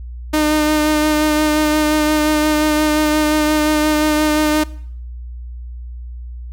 sawtooth tone with vibrato, 304.5 Hz, D#4, 37 cents flat, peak -9 dBFS, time 0.33-4.64 s, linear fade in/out 10 ms, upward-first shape sine, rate 5.7 Hz, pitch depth 17 cents each way, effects noise-tail reverb RT60 0.6 s tail -20 dB re dry + added 60 Hz sine -27 dBFS peak until 6.52 s

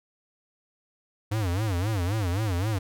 square tone with vibrato, 98 Hz, G2, in tune, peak -25 dBFS, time 1.31-2.79 s, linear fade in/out 10 ms, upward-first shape sine, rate 3.8 Hz, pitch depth 230 cents each way, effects none

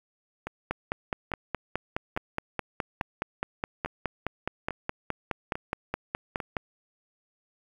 two click trains, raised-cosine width 0.5 ms, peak -13 / -18 dBFS, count 29 / 8, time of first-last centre 0.71-6.568 / 0.47-6.402 s, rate 4.78 / 1.18 Hz, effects 8-bit

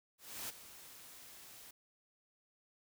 white noise with ADSR envelope, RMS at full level -42 dBFS, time 0.18-1.71 s, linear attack 310 ms, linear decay 18 ms, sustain -13 dB, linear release 6 ms, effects none

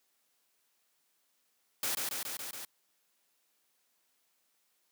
white noise with echo, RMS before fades -33 dBFS, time 1.83-1.95 s, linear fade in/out 2 ms, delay 140 ms, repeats 5, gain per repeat -2 dB, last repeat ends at 2.65 s, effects white hiss -75 dBFS RMS until 4.91 s + high-pass 200 Hz 12 dB/octave

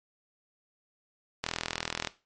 click train, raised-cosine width 0.2 ms, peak -12 dBFS, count 27, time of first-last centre 1.44-2.073 s, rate 41.1 Hz, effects noise-tail reverb RT60 0.3 s tail -17 dB re dry + MP3 48 kbps

